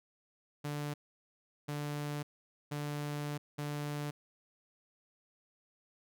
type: tone bursts at uneven times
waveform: sawtooth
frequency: 146.83 Hz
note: D3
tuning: in tune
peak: -32 dBFS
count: 4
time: 0.64-0.94 / 1.68-2.23 / 2.71-3.38 / 3.58-4.11 s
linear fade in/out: 10 ms
effects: none